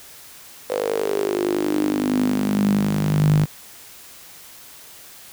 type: tone with high-pass filter sweep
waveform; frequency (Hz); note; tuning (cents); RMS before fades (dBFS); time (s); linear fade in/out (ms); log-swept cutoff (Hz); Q
sawtooth; 50.8; G#1; -38; -20; 0.69-3.46; 20; 510 to 140; 8.3
effects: white hiss -43 dBFS RMS until 5.32 s